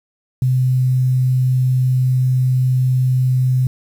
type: tone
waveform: sine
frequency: 128.2 Hz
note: C3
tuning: 35 cents flat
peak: -12 dBFS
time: 0.42-3.67 s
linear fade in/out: 2 ms
effects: 7-bit